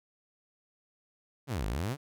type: exponential two-way sweep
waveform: sawtooth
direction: down then up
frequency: 155.56 to 47.94 to 155.56 Hz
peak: -27 dBFS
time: 1.47-1.97 s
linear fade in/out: 50 ms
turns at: 1.66 s
effects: none